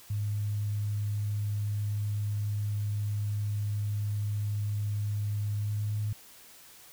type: tone with pitch glide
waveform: sine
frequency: 103.83 to 105.64 Hz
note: G#2 to G#2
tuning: 0 to +30 cents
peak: -28 dBFS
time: 0.1-6.13 s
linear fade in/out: 5 ms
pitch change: +30 cents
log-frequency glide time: 5.53-6 s
effects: white hiss -53 dBFS RMS until 6.92 s